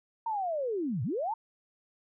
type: linear two-way sweep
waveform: sine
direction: down then up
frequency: 932 to 103.83 to 932 Hz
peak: -29 dBFS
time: 0.26-1.34 s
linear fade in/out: 5 ms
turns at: 1.03 s
effects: none